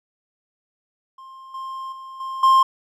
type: tone with level steps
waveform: triangle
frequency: 1058 Hz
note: C6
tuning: 19 cents sharp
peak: -37 / -27 / -33 / -25 / -9 dBFS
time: 1.18-2.63 s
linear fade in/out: 5 ms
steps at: 1.54 / 1.92 / 2.2 / 2.43 s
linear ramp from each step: 5 ms
effects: none

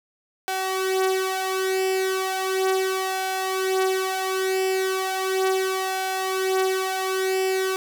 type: tone with flanger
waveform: sawtooth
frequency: 378.7 Hz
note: F#4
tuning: 40 cents sharp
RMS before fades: -24 dBFS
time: 0.48-7.76 s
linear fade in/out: 0 ms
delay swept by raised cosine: 1.4 to 4.9 ms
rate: 0.36 Hz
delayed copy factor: +0.65
effects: none

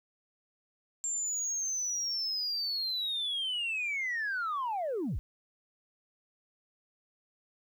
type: linear sweep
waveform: sine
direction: down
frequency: 7400 to 31.07 Hz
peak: -29 dBFS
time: 1.04-5.19 s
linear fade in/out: 0 ms
effects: tanh soft clip ceiling -28 dBFS + 11-bit

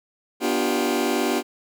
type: chord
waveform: sawtooth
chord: G dominant seventh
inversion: first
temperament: just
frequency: 245 / 294 / 352.8 / 392 Hz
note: B3 / D4 / F4 / G4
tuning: -14 / +2 / +18 / 0 cents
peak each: -22 dBFS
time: 0.4-1.43 s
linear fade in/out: 50 ms
effects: none

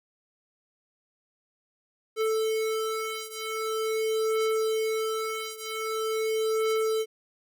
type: beating tone pair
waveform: square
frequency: 440 / 440.44 Hz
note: A4 / A4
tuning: 0 / +2 cents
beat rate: 0.44 Hz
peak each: -29 / -31 dBFS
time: 2.16-7.06 s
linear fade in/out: 50 ms
effects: none

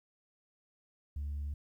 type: tone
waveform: sine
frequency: 72.4 Hz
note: D2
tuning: 24 cents flat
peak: -33 dBFS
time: 1.16-1.54 s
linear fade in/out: 5 ms
effects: tanh soft clip ceiling -33 dBFS + 12-bit

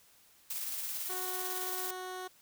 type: noise with tremolo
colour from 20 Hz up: blue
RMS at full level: -37 dBFS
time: 0.5-1.91 s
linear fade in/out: 5 ms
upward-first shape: square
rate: 18 Hz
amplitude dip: 25%
type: tone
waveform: 15% pulse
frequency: 369.1 Hz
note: F#4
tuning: 4 cents flat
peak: -33 dBFS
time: 1.09-2.28 s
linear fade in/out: 10 ms
effects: white hiss -63 dBFS RMS until 2.41 s

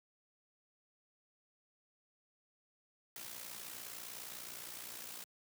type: noise with amplitude modulation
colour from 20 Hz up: white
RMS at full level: -45 dBFS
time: 3.16-5.24 s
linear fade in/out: 2 ms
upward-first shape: sine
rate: 59.7 Hz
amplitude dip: 60%
effects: high-pass 100 Hz 12 dB/octave

